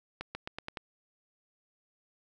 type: accelerating click train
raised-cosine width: 0.3 ms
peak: -21 dBFS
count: 6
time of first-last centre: 0.21-0.772 s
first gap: 140 ms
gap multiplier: 0.89
effects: none